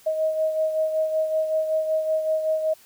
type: beating tone pair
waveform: sine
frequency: 629 / 634.3 Hz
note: D#5 / D#5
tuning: +19 / +33 cents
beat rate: 5.3 Hz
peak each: -21 / -30 dBFS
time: 0.06-2.74 s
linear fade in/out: 10 ms
effects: white hiss -53 dBFS RMS until 2.85 s